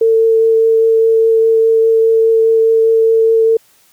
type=tone with vibrato; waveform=sine; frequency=449.5 Hz; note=A4; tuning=37 cents sharp; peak=-7 dBFS; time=0.01-3.57 s; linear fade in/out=5 ms; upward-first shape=triangle; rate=4.9 Hz; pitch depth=10 cents each way; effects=white hiss -51 dBFS RMS until 3.92 s + high-pass 60 Hz 12 dB/octave